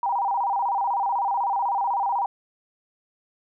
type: tone with vibrato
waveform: sine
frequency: 871 Hz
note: A5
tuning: 18 cents flat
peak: -21 dBFS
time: 0.03-2.26 s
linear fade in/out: 2 ms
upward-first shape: square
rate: 16 Hz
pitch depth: 160 cents each way
effects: none